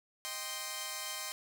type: chord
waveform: 5% pulse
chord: C minor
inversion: first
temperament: equal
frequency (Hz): 622.3 / 784 / 1046.5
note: Eb5 / G5 / C6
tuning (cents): 0 / 0 / 0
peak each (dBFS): -33 / -33 / -28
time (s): 0.25-1.32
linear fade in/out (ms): 0
effects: 10-bit